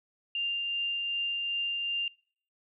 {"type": "tone with tremolo", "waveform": "sine", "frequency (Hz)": 2794, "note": "F7", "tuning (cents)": 0, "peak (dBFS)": -28, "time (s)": [0.35, 2.08], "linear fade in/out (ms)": 2, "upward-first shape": "triangle", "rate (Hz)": 2.6, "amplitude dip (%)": 25, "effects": ["noise-tail reverb RT60 0.6 s tail -26 dB re dry"]}